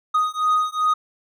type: beating tone pair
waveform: triangle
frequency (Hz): 1244.5 / 1247.1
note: D#6 / D#6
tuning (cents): 0 / +4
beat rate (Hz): 2.6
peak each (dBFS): -19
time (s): 0.14-0.94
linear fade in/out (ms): 10
effects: none